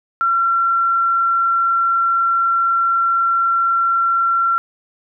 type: tone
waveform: sine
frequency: 1362 Hz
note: F6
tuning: 44 cents flat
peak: -13 dBFS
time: 0.21-4.58 s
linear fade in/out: 0 ms
effects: none